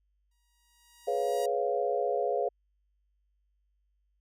5% pulse tone with exponential growth, 952 Hz, A#5, 36 cents sharp, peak -28 dBFS, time 0.31-1.46 s, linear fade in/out 5 ms, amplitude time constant 250 ms
sine chord, C# dominant seventh, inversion second, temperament equal with one note detuned, 418.7 / 493.9 / 554.4 / 698.5 Hz, G#4 / B4 / C#5 / E#5, +14 / 0 / 0 / 0 cents, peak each -32 dBFS, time 1.07-2.49 s, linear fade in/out 10 ms
effects added 50 Hz sine -70 dBFS peak until 4.2 s

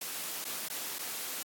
white noise with dropouts, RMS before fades -38 dBFS, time 0.01-1.43 s, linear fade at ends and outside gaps 5 ms, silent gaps 0.444-0.45 / 0.686-0.699 / 0.986-0.99 s, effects high-pass 200 Hz 12 dB/octave + AAC 64 kbps

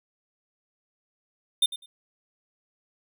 square tone with echo, 3600 Hz, A7, 39 cents sharp, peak -18 dBFS, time 1.62-1.66 s, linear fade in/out 5 ms, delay 100 ms, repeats 2, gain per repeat -15 dB, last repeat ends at 1.86 s, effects none

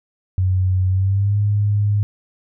sine tone with pitch glide, 93 to 103.19 Hz, F#2 to G#2, +9 to -11 cents, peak -14 dBFS, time 0.38-2.03 s, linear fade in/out 0 ms, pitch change +180 cents, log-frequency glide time 0.88-1.38 s, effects none

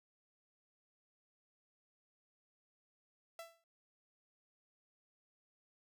sawtooth tone with exponential decay, 667 Hz, E5, 20 cents sharp, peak -40 dBFS, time 3.39-3.64 s, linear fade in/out 2 ms, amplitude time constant 54 ms, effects none

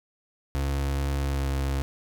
35% pulse tone with pitch glide, 69.3 to 68.23 Hz, C#2 to C#2, 0 to -27 cents, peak -23 dBFS, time 0.55-1.82 s, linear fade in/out 0 ms, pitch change -27 cents, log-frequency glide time 1.24-1.49 s, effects none

